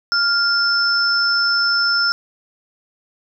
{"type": "tone pair together", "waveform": "sine", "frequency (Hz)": [1400, 5286], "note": ["F6", "E8"], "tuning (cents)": [4, 4], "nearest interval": "octave + major seventh", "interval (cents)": 2300, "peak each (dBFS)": -17, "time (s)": [0.12, 2.12], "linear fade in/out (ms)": 0, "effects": []}